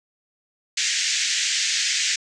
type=band-pass noise; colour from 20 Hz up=white; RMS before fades=-23 dBFS; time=0.77-2.16 s; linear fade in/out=5 ms; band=1700 to 7300 Hz; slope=48 dB/octave; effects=resampled to 22050 Hz